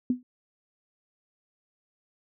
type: tone with exponential decay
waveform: sine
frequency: 249.2 Hz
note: B3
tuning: 16 cents sharp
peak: -18 dBFS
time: 0.1-0.23 s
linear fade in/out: 2 ms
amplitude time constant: 27 ms
effects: none